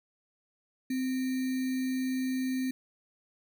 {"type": "tone with sample-and-hold", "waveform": "sine", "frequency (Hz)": 258.8, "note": "C4", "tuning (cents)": -19, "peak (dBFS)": -28, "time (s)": [0.9, 2.71], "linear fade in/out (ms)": 5, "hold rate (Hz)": 2100, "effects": []}